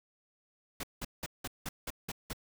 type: noise bursts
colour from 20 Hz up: pink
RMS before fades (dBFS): -38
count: 8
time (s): 0.8-2.332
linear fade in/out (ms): 5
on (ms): 34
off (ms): 180
effects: none